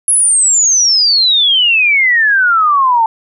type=exponential sweep; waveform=sine; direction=down; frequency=10830 to 880 Hz; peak=-7 dBFS; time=0.08-3.06 s; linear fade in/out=2 ms; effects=none